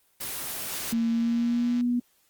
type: noise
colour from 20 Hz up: white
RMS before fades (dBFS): -33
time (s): 0.2-0.93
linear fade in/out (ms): 10
type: click train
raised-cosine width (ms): 0.2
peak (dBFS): -29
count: 184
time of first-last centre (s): 0.72-1.809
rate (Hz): 168
type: tone with pitch glide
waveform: sine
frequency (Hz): 230 to 243.1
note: A#3 to B3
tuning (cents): -23 to -27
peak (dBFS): -22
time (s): 0.92-2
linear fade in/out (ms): 10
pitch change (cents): +96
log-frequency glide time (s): 1.1-1.81
effects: white hiss -66 dBFS RMS until 2.29 s + Opus 24 kbps